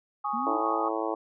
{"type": "chord", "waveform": "sine", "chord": "Ab suspended fourth", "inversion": "none", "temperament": "equal", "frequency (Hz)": [830.6, 1108.7, 1244.5], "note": ["Ab5", "Db6", "Eb6"], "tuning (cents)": [0, 0, 0], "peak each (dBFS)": [-31, -32, -32], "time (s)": [0.24, 0.89], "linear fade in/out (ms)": 10}
{"type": "linear sweep", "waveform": "sine", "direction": "up", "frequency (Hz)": [220, 329.5], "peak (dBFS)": -33, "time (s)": [0.33, 0.61], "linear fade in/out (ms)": 10}
{"type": "harmonic tone", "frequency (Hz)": 110.4, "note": "A2", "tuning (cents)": 6, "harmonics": [3, 4, 5, 6, 7, 8, 9, 10], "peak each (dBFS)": [-33, -34, -35, -36, -36, -37, -38, -38], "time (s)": [0.46, 1.15], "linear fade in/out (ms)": 10}
{"effects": []}